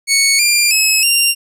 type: tone with pitch steps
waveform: 15% pulse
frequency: 2217 / 2390 / 2576 / 2777 Hz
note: C#7 / D7 / E7 / F7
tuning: 0 / +30 / -41 / -10 cents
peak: -3 dBFS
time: 0.07-1.35 s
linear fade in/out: 50 ms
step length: 320 ms
effects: none